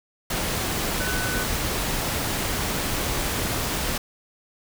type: tone in noise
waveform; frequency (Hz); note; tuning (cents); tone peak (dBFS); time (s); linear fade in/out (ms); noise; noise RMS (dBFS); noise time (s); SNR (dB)
sine; 1500; F#6; +23; -29; 1-1.44; 5; pink; -26; 0.3-3.98; -6
effects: none